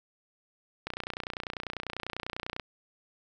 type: click train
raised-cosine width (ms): 0.3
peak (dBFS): -18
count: 53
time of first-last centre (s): 0.87-2.598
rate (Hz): 30.1
effects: none